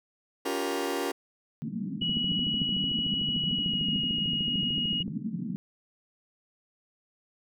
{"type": "chord", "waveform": "sawtooth", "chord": "G half-diminished seventh", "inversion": "second", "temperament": "just", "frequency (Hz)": [282.2, 352.8, 392, 470.4], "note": ["Db4", "F4", "G4", "Bb4"], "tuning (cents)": [31, 18, 0, 16], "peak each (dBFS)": -30, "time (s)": [0.45, 1.12], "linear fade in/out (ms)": 10}
{"type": "band-pass noise", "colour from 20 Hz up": "white", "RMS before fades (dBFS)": -34, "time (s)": [1.62, 5.56], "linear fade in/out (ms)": 0, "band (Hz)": [150, 250], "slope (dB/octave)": 48}
{"type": "tone with pitch glide", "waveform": "sine", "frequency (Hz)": [2919, 2884], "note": ["F#7", "F#7"], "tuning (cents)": [-24, -45], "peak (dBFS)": -27, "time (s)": [2.01, 5.03], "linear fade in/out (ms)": 10, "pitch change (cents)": -21, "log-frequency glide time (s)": [3.5, 3.89]}
{"type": "click train", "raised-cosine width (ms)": 3, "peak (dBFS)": -26, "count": 42, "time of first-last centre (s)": [2.02, 5.08], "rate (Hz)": 13.4}
{"effects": []}